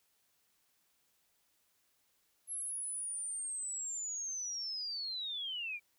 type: linear sweep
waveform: sine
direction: down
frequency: 11175 to 2319 Hz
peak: -37 dBFS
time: 2.47-5.8 s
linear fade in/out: 50 ms
effects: white hiss -75 dBFS RMS until 5.98 s